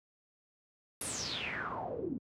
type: noise with low-pass filter sweep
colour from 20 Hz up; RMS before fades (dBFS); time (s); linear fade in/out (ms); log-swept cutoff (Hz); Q
pink; -38; 1.01-2.18; 2; 11000 to 240; 8.8
effects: high-pass 100 Hz 12 dB/octave